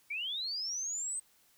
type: linear sweep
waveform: sine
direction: up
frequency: 2217 to 8360 Hz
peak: -34 dBFS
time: 0.1-1.2 s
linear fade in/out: 10 ms
effects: white hiss -67 dBFS RMS until 1.57 s